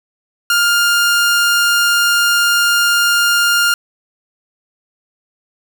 sawtooth tone, 1406 Hz, F6, 11 cents sharp, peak -7 dBFS, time 0.5-3.74 s, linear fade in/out 2 ms, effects none

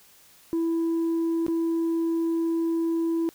sine tone with dropouts, 330.9 Hz, E4, 7 cents sharp, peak -20 dBFS, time 0.53-3.29 s, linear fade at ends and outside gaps 0 ms, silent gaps 1.465-1.482 s, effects tanh soft clip ceiling -21 dBFS + white hiss -55 dBFS RMS until 3.34 s

